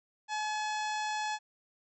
harmonic tone with a mistuned harmonic, 853 Hz, G#5, 46 cents sharp, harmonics 1 / 2 / 3 / 4 / 5 / 6 / 7 / 8 / 9, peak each -33 / -39 / -43 / -45 / -47 / -49 / -50 / -51 / -52 dBFS, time 0.28-1.39 s, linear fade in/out 50 ms, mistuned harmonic 7, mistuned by -29 cents, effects none

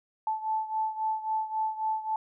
sine beating tone pair, 873 / 876.7 Hz, A5 / A5, -14 / -7 cents, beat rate 3.7 Hz, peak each -29 / -33 dBFS, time 0.27-2.16 s, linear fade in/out 2 ms, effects none

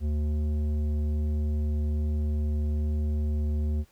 sine tone with tanh clipping, 75.1 Hz, D2, 39 cents sharp, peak -26 dBFS, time 0-3.85 s, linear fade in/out 50 ms, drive 11 dB, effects pink hiss -63 dBFS RMS until 3.91 s

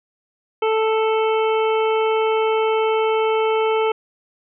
harmonic tone, 440.3 Hz, A4, 1 cent sharp, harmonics 1 / 2 / 3 / 5 / 6 / 7, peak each -17 / -23 / -27 / -31 / -33 / -34 dBFS, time 0.62-3.92 s, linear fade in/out 5 ms, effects none

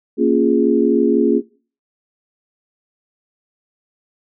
sine chord, Bb minor seventh, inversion none, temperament equal, 233.1 / 277.2 / 349.2 / 415.3 Hz, Bb3 / Db4 / F4 / Ab4, 0 / 0 / 0 / 0 cents, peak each -17 dBFS, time 0.17-1.42 s, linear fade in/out 50 ms, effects noise-tail reverb RT60 0.4 s tail -20 dB re dry

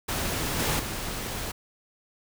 pink noise with level steps, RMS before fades -29 / -26 / -33 dBFS, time 0.08-1.52 s, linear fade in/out 10 ms, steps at 0.59 / 0.79 s, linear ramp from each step 5 ms, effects none

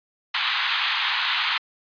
white band-pass noise, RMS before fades -24 dBFS, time 0.34-1.58 s, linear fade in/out 5 ms, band 880 to 4000 Hz, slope 48 dB/octave, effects resampled to 11025 Hz

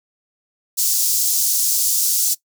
pink high-pass noise, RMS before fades -18 dBFS, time 0.77-2.35 s, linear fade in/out 20 ms, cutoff 5500 Hz, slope 24 dB/octave, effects noise-tail reverb RT60 0.1 s tail -19 dB re dry

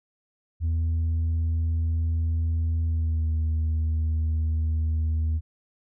sine tone with pitch glide, 81.7 to 79.24 Hz, E2 to D#2, -15 to +32 cents, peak -19 dBFS, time 0.6-5.41 s, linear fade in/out 50 ms, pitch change -53 cents, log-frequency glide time 2.85-3.29 s, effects tanh soft clip ceiling -21 dBFS

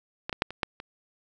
clicks, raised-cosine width 0.3 ms, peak -15 / -14 / -6 / -22 / -9 / -23 dBFS, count 6, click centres 0.295 / 0.328 / 0.421 / 0.506 / 0.632 / 0.801 s, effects none

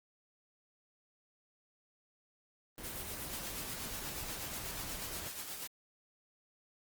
pink noise, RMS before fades -46 dBFS, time 2.78-5.28 s, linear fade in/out 0 ms
white noise with tremolo, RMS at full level -42 dBFS, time 2.84-5.67 s, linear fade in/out 0 ms, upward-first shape sine, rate 8.3 Hz, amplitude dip 45%
effects Opus 24 kbps

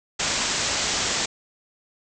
white low-pass noise, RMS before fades -25 dBFS, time 0.19-1.26 s, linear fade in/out 10 ms, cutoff 7800 Hz, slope 96 dB/octave, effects none

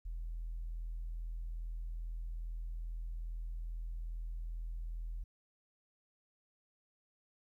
sine tone, 41.2 Hz, E1, in tune, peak -37 dBFS, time 0.05-5.24 s, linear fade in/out 10 ms, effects tanh soft clip ceiling -35 dBFS + 13-bit

